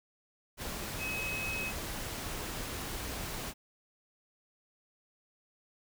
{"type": "tone in noise", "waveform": "sine", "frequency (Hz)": 2555, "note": "D#7", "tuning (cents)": 45, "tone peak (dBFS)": -35, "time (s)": [0.98, 1.73], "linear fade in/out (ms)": 50, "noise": "pink", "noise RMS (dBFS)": -39, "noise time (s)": [0.57, 3.54], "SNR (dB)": 1, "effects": []}